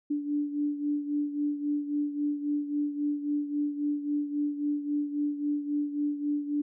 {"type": "beating tone pair", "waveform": "sine", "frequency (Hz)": [291.6, 295.3], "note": ["D4", "D4"], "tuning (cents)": [-12, 10], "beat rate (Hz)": 3.7, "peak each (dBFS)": [-28, -34], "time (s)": [0.1, 6.62], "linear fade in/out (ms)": 10, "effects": []}